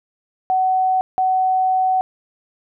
sine tone pair in turn, 750 / 750 Hz, F#5 / F#5, +23 / +23 cents, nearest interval unison, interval 0 cents, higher neither, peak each -14 dBFS, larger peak neither, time 0.5-1.01 / 1.18-2.01 s, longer second, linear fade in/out 0 ms, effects none

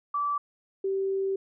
sine tone pair in turn, 1159 / 387.6 Hz, D6 / G4, -23 / -20 cents, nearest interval octave + perfect fifth, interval 1897 cents, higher first, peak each -25 dBFS, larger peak neither, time 0.14-0.38 / 0.84-1.36 s, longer second, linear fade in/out 5 ms, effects none

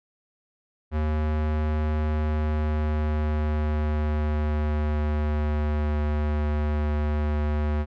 square tone with pitch glide, 76.7 to 74.82 Hz, D#2 to D2, -24 to +33 cents, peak -23 dBFS, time 0.91-7.86 s, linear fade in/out 50 ms, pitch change -43 cents, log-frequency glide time 2.03-5.87 s, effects low-pass 2000 Hz 12 dB/octave

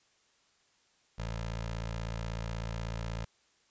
15% pulse tone with notch filter, 56.3 Hz, A1, 40 cents sharp, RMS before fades -37 dBFS, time 1.18-3.25 s, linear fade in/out 10 ms, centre 260 Hz, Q 1.1, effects white hiss -69 dBFS RMS until 3.7 s + resampled to 16000 Hz

